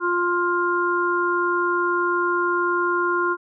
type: harmonic tone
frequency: 351.2 Hz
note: F4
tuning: 10 cents sharp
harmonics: 1 / 3 / 4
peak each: -23 / -23 / -23 dBFS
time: 0-3.37 s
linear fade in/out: 50 ms
effects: none